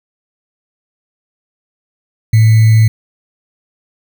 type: tone with sample-and-hold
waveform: sine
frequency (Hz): 110.7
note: A2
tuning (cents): +11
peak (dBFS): -4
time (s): 2.33-2.88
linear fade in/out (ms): 5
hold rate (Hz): 2100
effects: none